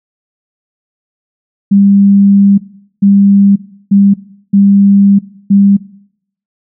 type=tone bursts at uneven times; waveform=sine; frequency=199.1 Hz; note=G3; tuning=27 cents sharp; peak=-3 dBFS; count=5; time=1.71-2.58 / 3.02-3.56 / 3.91-4.14 / 4.53-5.19 / 5.5-5.77 s; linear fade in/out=10 ms; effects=noise-tail reverb RT60 0.7 s tail -19 dB re dry